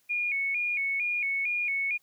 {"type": "tone with vibrato", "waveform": "sine", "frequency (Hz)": 2317, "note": "D7", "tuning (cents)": -24, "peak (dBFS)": -26, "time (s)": [0.09, 1.98], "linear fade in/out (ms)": 20, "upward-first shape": "square", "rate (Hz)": 2.2, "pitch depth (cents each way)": 82, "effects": ["white hiss -68 dBFS RMS until 2.02 s"]}